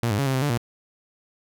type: tone with pitch steps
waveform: sawtooth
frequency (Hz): 117.8 / 102.3 / 139 / 133.3 / 130.3 / 145.8 / 118.1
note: A#2 / G#2 / C#3 / C3 / C3 / D3 / A#2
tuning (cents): +19 / -26 / +5 / +33 / -7 / -12 / +23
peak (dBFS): -17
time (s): 0.03-0.576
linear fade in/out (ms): 0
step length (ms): 78
effects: none